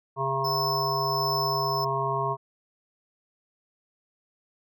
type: harmonic tone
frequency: 135.2 Hz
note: C#3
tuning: 43 cents flat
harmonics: 1 / 3 / 5 / 7 / 8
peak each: -32 / -32 / -32 / -30 / -29 dBFS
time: 0.16-2.37 s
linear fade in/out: 50 ms
type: tone with tremolo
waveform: square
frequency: 5274 Hz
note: E8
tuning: in tune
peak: -29 dBFS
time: 0.44-1.85 s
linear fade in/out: 10 ms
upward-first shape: sine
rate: 1.4 Hz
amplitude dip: 35%
effects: none